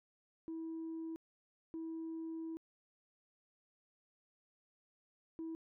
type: tone bursts at uneven times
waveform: sine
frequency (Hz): 325.2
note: E4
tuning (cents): -23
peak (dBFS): -39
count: 3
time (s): 0.48-1.16 / 1.74-2.57 / 5.39-5.55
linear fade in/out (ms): 0
effects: tanh soft clip ceiling -38 dBFS